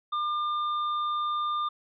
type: tone with tanh clipping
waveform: sine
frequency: 1200 Hz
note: D6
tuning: 37 cents sharp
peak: -28 dBFS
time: 0.12-1.69 s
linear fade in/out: 10 ms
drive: 10 dB
effects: resampled to 11025 Hz